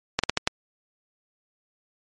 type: slowing click train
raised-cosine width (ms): 0.2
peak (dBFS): -3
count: 5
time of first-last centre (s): 0.19-0.475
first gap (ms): 46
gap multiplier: 1.3
effects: MP3 48 kbps